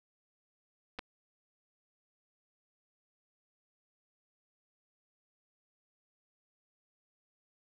clicks, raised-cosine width 0.3 ms, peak -25 / -23 dBFS, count 2, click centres 0.988 / 0.992 s, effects none

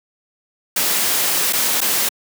white noise with dropouts, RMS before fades -18 dBFS, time 0.76-2.09 s, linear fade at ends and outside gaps 5 ms, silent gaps 1.526-1.532 / 1.806-1.814 s, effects high-pass 200 Hz 12 dB/octave

